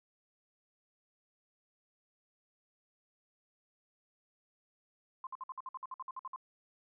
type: tone bursts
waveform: sine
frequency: 1046.5 Hz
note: C6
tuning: in tune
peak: -39 dBFS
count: 14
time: 5.24-6.361 s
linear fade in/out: 2 ms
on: 29 ms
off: 55 ms
effects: none